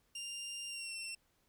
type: tone with pitch glide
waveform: 20% pulse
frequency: 2794 to 2704 Hz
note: F7 to E7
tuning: 0 to +43 cents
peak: -36 dBFS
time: 0.15-1.15 s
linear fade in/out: 5 ms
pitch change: -57 cents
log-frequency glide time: 0.68-0.94 s
effects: pink hiss -75 dBFS RMS until 1.48 s